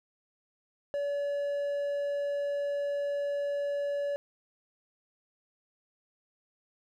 triangle tone, 571 Hz, D5, 49 cents flat, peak -27 dBFS, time 0.94-4.16 s, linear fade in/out 0 ms, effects none

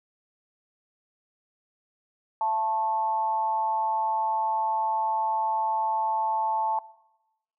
sine tone with amplitude modulation, 880 Hz, A5, in tune, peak -20 dBFS, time 2.41-6.79 s, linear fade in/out 2 ms, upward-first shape sine, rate 208 Hz, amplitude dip 60%, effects noise-tail reverb RT60 0.9 s tail -19 dB re dry

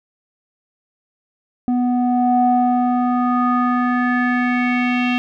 square tone with low-pass filter sweep, 246.9 Hz, B3, in tune, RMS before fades -17 dBFS, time 1.68-5.18 s, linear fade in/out 0 ms, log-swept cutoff 520 to 2800 Hz, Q 4.5, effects none

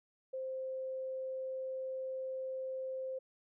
sine tone, 523.3 Hz, C5, in tune, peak -37 dBFS, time 0.33-3.19 s, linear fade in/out 10 ms, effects none

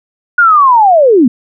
sine linear sweep, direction down, 1459 to 220 Hz, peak -3 dBFS, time 0.38-1.28 s, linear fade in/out 5 ms, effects none

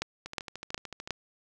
two click trains, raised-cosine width 0.2 ms, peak -13 / -22 dBFS, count 4 / 12, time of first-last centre 0.02-1.107 / 0.26-1.075 s, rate 2.76 / 13.5 Hz, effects none

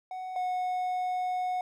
triangle tone pair in turn, 743 / 731.9 Hz, F#5 / F#5, +7 / -19 cents, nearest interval unison, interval 26 cents, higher first, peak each -33 / -26 dBFS, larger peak second, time 0.11-0.36 / 0.36-1.61 s, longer second, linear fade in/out 2 ms, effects none

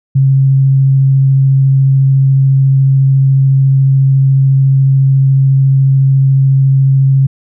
sine tone with vibrato, 135.2 Hz, C#3, 43 cents flat, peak -5 dBFS, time 0.15-7.27 s, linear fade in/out 10 ms, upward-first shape sine, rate 14 Hz, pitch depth 8 cents each way, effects none

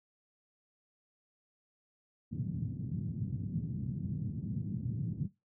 pink band-pass noise, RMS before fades -37 dBFS, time 2.31-5.28 s, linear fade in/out 20 ms, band 110 to 190 Hz, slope 24 dB/octave, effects noise-tail reverb RT60 0.2 s tail -18 dB re dry

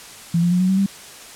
sine tone with pitch steps, 169.1 / 174.26 / 179.57 / 185.05 / 190.69 / 196.5 Hz, E3 / F3 / F3 / F#3 / G3 / G3, +44 / -4 / +48 / 0 / -48 / +4 cents, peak -14 dBFS, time 0.34-0.862 s, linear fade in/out 5 ms, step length 87 ms, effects white hiss -39 dBFS RMS until 1.35 s + low-pass 10000 Hz 12 dB/octave

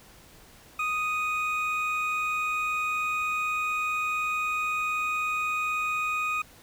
triangle tone pair together, 1244.5 / 2489 Hz, D#6 / D#7, 0 / 0 cents, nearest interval octave, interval 1200 cents, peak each -27 dBFS, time 0.79-6.42 s, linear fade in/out 5 ms, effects pink hiss -53 dBFS RMS until 6.62 s

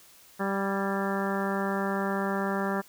harmonic tone with a mistuned harmonic, 196 Hz, G3, in tune, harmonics 1 / 2 / 3 / 4 / 5 / 6 / 7 / 8 / 9, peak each -30 / -33 / -35 / -36 / -37 / -38 / -38 / -39 / -40 dBFS, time 0.39-2.82 s, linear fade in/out 20 ms, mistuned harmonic 8, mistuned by +50 cents, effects white hiss -55 dBFS RMS until 2.88 s

